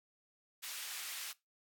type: high-pass noise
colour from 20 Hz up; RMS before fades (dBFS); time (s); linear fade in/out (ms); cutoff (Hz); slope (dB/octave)
pink; -44; 0.62-1.33; 20; 2000; 12
effects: noise-tail reverb RT60 0.2 s tail -20 dB re dry + AAC 64 kbps